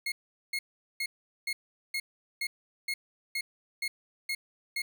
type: tone bursts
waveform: 30% pulse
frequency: 2159 Hz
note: C#7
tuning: 46 cents flat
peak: -27 dBFS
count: 11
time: 0.06-4.82 s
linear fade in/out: 5 ms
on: 60 ms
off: 410 ms
effects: none